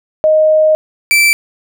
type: tone pair in turn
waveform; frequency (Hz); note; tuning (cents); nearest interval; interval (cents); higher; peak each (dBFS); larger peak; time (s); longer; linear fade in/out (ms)
sine / 40% pulse; 622.3 / 2332; D#5 / D7; 0 / -13; octave + major seventh; 2287; second; -6; neither; 0.24-0.75 / 1.11-1.33; first; 0
effects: none